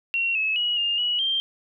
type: tone with pitch steps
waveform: sine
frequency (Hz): 2737 / 2588 / 2910 / 2818 / 2926 / 3168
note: F7 / E7 / F#7 / F7 / F#7 / G7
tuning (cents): -36 / -32 / -29 / +15 / -20 / +18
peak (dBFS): -21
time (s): 0.14-1.4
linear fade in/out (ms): 0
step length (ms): 210
effects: none